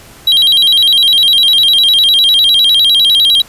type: tone with vibrato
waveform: triangle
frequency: 3534 Hz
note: A7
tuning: 7 cents sharp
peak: -4 dBFS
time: 0.27-3.42 s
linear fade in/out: 5 ms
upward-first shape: square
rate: 9.9 Hz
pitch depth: 170 cents each way
effects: pink hiss -37 dBFS RMS until 3.48 s + resampled to 32000 Hz